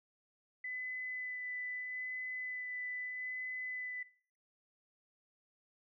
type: tone with vibrato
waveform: sine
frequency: 2004 Hz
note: B6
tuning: 25 cents sharp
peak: -39 dBFS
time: 0.64-4.03 s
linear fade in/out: 5 ms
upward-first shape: sine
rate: 0.79 Hz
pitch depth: 9 cents each way
effects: noise-tail reverb RT60 0.5 s tail -18 dB re dry